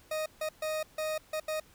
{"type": "tone bursts at uneven times", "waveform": "40% pulse", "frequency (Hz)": 622.3, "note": "D#5", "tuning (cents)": 0, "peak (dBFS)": -30, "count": 6, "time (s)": [[0.11, 0.26], [0.41, 0.49], [0.62, 0.83], [0.98, 1.18], [1.33, 1.4], [1.48, 1.6]], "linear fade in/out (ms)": 5, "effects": ["pink hiss -60 dBFS RMS until 1.74 s"]}